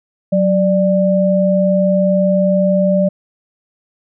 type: tone pair together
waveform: sine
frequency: 186.4 / 591.4 Hz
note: F#3 / D5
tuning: +13 / +12 cents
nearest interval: octave + minor sixth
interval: 1999 cents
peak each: -13 dBFS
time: 0.32-3.09 s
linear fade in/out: 10 ms
effects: none